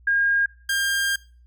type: tone pair in turn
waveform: sine / sawtooth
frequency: 1620 / 1603.2 Hz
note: G#6 / G6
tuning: -43 / +38 cents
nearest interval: unison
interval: 19 cents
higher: first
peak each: -17 dBFS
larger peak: neither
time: 0.07-0.46 / 0.69-1.16 s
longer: second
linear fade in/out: 5 ms
effects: noise-tail reverb RT60 0.4 s tail -22 dB re dry + added 60 Hz sine -49 dBFS peak until 1.46 s